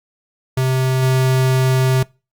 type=tone with level steps; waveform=square; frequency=130.3 Hz; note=C3; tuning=7 cents flat; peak=-15 / -13 dBFS; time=0.57-2.03 s; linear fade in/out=5 ms; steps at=1.02 s; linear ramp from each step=10 ms; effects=noise-tail reverb RT60 0.3 s tail -25 dB re dry + Opus 48 kbps